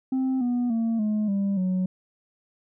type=tone with pitch steps; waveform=sine; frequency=261.6 / 244.1 / 227.7 / 212.5 / 198.26 / 184.98 Hz; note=C4 / B3 / A#3 / G#3 / G3 / F#3; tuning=0 / -20 / -40 / +40 / +20 / 0 cents; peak=-19 dBFS; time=0.12-1.86 s; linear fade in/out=5 ms; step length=290 ms; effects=tanh soft clip ceiling -21 dBFS